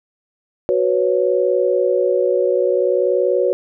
sine chord, F# suspended fourth, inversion none, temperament equal, 370 / 493.9 / 554.4 Hz, F#4 / B4 / C#5, 0 / 0 / 0 cents, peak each -18 dBFS, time 0.69-3.53 s, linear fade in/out 0 ms, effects none

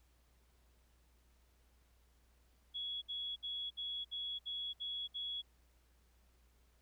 sine tone bursts, 3357 Hz, G#7, 18 cents sharp, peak -39 dBFS, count 8, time 2.74-5.421 s, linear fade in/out 20 ms, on 280 ms, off 63 ms, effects added 60 Hz sine -68 dBFS peak until 6.81 s + pink hiss -75 dBFS RMS until 6.81 s

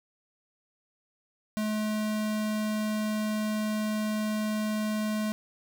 square tone, 214.1 Hz, A3, 47 cents flat, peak -28 dBFS, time 1.57-5.32 s, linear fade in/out 0 ms, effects none

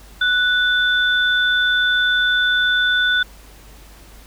sine tone pair together, 1480 / 3520 Hz, F#6 / A7, 0 / 0 cents, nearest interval octave + minor third, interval 1500 cents, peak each -15 / -20 dBFS, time 0.21-3.23 s, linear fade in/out 5 ms, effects added 50 Hz sine -42 dBFS peak until 4.26 s + pink hiss -46 dBFS RMS until 4.26 s

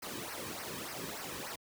pink noise with flanger, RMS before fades -42 dBFS, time 0.02-1.56 s, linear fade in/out 10 ms, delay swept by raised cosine 0.27 to 1.47 ms, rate 3.4 Hz, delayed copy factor -0.75, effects high-pass 80 Hz 12 dB/octave

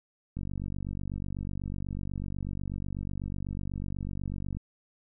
click train, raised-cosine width 5 ms, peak -23 dBFS, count 203, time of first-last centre 0.37-4.57 s, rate 48.1 Hz, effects none

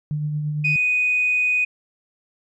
sine tone with tremolo, 150 Hz, D3, 37 cents sharp, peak -20 dBFS, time 0.11-0.76 s, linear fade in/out 0 ms, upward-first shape triangle, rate 8.8 Hz, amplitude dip 35%
sine tone, 2489 Hz, D#7, in tune, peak -16 dBFS, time 0.64-1.65 s, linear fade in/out 10 ms
effects tanh soft clip ceiling -11 dBFS

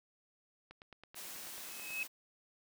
click train, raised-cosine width 0.3 ms, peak -36 dBFS, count 12, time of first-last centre 0.71-1.906 s, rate 9.2 Hz
white high-pass noise, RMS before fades -47 dBFS, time 1.15-2.08 s, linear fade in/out 20 ms, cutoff 160 Hz, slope 24 dB/octave
sine tone with exponential growth, 2571 Hz, E7, 44 cents flat, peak -33 dBFS, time 1.52-2.03 s, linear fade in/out 1 ms, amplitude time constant 110 ms
effects none

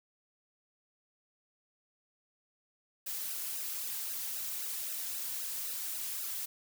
blue noise with flanger, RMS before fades -38 dBFS, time 3.06-6.46 s, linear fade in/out 10 ms, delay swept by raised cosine 0.88 to 3.68 ms, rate 3.8 Hz, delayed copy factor -0.95, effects none

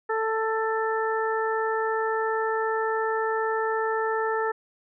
harmonic tone, 442.7 Hz, A4, 11 cents sharp, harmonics 1 / 2 / 3 / 4, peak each -26 / -29 / -31 / -32 dBFS, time 0.09-4.52 s, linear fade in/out 10 ms, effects none

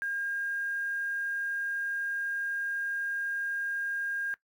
sine tone with quantisation, 1614 Hz, G#6, 50 cents flat, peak -30 dBFS, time 0.02-4.34 s, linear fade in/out 0 ms, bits 9, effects noise-tail reverb RT60 0.1 s tail -18 dB re dry

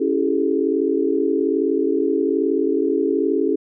sine chord, A dominant seventh, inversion first, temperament equal with one note detuned, 277.2 / 329.6 / 392 / 430.9 Hz, C#4 / E4 / G4 / A4, 0 / 0 / 0 / -36 cents, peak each -22 dBFS, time 0-3.56 s, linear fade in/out 10 ms, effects none

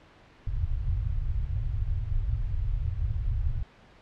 pink low-pass noise, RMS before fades -28 dBFS, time 0.47-3.63 s, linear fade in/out 5 ms, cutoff 120 Hz, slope 48 dB/octave, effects pink hiss -55 dBFS RMS until 4.01 s + low-pass 3000 Hz 12 dB/octave

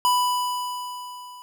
square tone with level ramp, 990 Hz, B5, 4 cents sharp, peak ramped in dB -17 to -41 dBFS, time 0.05-1.42 s, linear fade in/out 0 ms, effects none

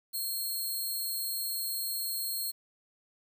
5% pulse tone, 4246 Hz, C8, 25 cents sharp, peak -25 dBFS, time 0.13-2.52 s, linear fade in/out 20 ms, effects 10-bit

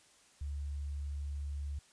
sine tone, 71.7 Hz, D2, 41 cents flat, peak -36 dBFS, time 0.41-1.79 s, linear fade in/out 5 ms, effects white hiss -64 dBFS RMS until 1.92 s + resampled to 22050 Hz

